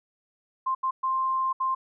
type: tone bursts at uneven times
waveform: sine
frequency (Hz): 1051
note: C6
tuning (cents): +7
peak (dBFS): -23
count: 4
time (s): 0.66-0.75 / 0.83-0.91 / 1.03-1.53 / 1.6-1.75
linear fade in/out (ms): 10
effects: none